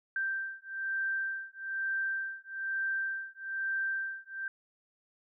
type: beating tone pair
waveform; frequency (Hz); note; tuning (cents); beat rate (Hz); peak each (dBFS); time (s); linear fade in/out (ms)
sine; 1568 / 1569.1; G6 / G6; 0 / +1; 1.1; -35 / -35; 0.16-4.48; 2
effects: none